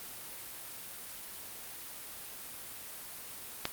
click, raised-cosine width 0.2 ms, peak -13 dBFS, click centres 3.654 s, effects white hiss -45 dBFS RMS until 3.72 s + Opus 32 kbps

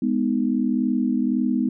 sine chord, G# minor, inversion none, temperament just, 207.7 / 249.2 / 311.5 Hz, G#3 / B3 / D#4, 0 / +16 / +2 cents, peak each -24 / -21 / -26 dBFS, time 0.02-1.69 s, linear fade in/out 5 ms, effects none

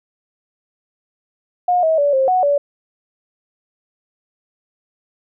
sine tone with pitch steps, 717 / 641 / 575 / 531 / 738 / 573 Hz, F5 / E5 / D5 / C5 / F#5 / D5, +45 / -49 / -37 / +25 / -5 / -43 cents, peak -12 dBFS, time 1.68-2.58 s, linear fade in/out 5 ms, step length 150 ms, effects none

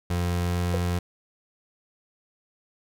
30% pulse tone with pitch glide, 87.8 to 88.31 Hz, F2 to F2, +10 to +20 cents, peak -21 dBFS, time 0.1-0.99 s, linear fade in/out 5 ms, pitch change +10 cents, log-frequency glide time 0.45-0.55 s
sine tone with exponential decay, 490 Hz, B4, 14 cents flat, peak -21 dBFS, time 0.74-0.82 s, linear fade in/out 1 ms, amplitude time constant 17 ms
effects none

